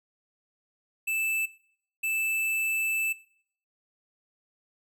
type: tone bursts at uneven times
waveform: square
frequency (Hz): 2637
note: E7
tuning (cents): 0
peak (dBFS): -27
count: 2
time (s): 1.07-1.46 / 2.03-3.13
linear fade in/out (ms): 10
effects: noise-tail reverb RT60 0.6 s tail -19 dB re dry